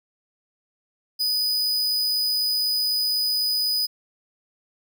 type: tone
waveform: 45% pulse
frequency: 4978 Hz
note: D#8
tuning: in tune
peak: -20 dBFS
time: 1.19-3.87 s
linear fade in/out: 20 ms
effects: none